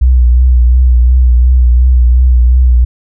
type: tone with vibrato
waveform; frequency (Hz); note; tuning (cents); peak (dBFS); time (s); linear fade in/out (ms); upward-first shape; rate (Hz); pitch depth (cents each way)
sine; 61.74; B1; 0; -3; 0.01-2.85; 10; triangle; 2.8; 58
effects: none